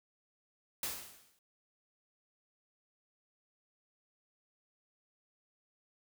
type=noise with exponential decay; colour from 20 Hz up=white; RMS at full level=-35 dBFS; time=0.83-1.39 s; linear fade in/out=2 ms; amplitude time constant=120 ms; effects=none